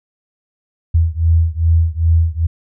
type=beating tone pair; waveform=sine; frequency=81.4 / 83.9 Hz; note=E2 / E2; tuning=-21 / +31 cents; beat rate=2.5 Hz; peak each=-13 / -14 dBFS; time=0.94-2.47 s; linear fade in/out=10 ms; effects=none